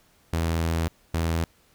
sawtooth tone pair in turn, 82.41 / 82.41 Hz, E2 / E2, 0 / 0 cents, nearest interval unison, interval 0 cents, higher neither, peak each -19 dBFS, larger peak neither, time 0.33-0.88 / 1.14-1.44 s, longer first, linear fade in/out 0 ms, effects pink hiss -61 dBFS RMS until 1.74 s

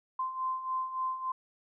sine beating tone pair, 1036 / 1039.5 Hz, C6 / C6, -17 / -12 cents, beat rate 3.5 Hz, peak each -38 / -32 dBFS, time 0.19-1.32 s, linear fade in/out 5 ms, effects none

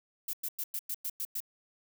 violet noise bursts, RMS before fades -35 dBFS, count 8, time 0.28-1.404 s, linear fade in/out 5 ms, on 53 ms, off 100 ms, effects none

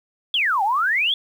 sine exponential two-way sweep, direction down then up, 3502 to 761 to 3502 Hz, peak -17 dBFS, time 0.34-1.14 s, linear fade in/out 2 ms, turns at 0.63 s, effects 8-bit

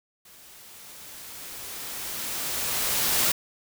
white noise with level ramp, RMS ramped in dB -51 to -22 dBFS, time 0.25-3.32 s, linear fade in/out 5 ms, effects none

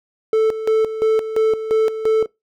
triangle tone with tremolo, 440 Hz, A4, in tune, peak -10 dBFS, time 0.33-2.26 s, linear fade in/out 2 ms, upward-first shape square, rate 2.9 Hz, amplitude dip 70%, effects noise-tail reverb RT60 0.2 s tail -23 dB re dry

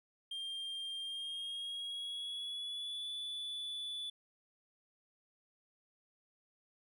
triangle tone with pitch glide, 3194 to 3463 Hz, G7 to A7, +32 to -28 cents, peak -38 dBFS, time 0.31-4.1 s, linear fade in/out 5 ms, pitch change +140 cents, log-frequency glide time 1.02-3.09 s, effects none

